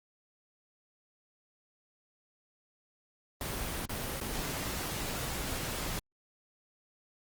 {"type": "noise with dropouts", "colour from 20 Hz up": "pink", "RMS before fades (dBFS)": -36, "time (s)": [3.41, 5.99], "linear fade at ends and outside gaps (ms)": 1, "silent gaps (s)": [[3.854, 3.894], [4.203, 4.212]], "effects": ["Opus 24 kbps"]}